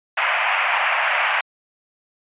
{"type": "band-pass noise", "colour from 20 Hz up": "white", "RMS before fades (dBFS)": -20, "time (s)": [0.17, 1.41], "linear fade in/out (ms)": 5, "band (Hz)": [640, 2700], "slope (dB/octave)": 48, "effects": ["resampled to 8000 Hz"]}